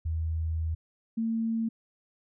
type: tone pair in turn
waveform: sine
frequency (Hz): 80.6 / 226.1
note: E2 / A3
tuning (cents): -38 / +47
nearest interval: octave + tritone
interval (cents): 1785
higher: second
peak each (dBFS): -27 / -26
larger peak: second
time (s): 0.05-0.75 / 1.17-1.69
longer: first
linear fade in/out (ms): 10
effects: none